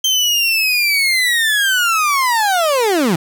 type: linear sweep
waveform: 30% pulse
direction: down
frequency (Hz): 3141 to 150.2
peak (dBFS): -10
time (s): 0.04-3.16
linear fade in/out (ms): 5
effects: none